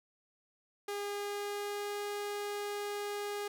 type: tone with pitch glide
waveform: sawtooth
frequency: 407.1 to 410.4 Hz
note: G#4 to G#4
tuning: -35 to -21 cents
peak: -32 dBFS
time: 0.88-3.48 s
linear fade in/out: 5 ms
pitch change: +14 cents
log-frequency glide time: 1.02-2.02 s
effects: none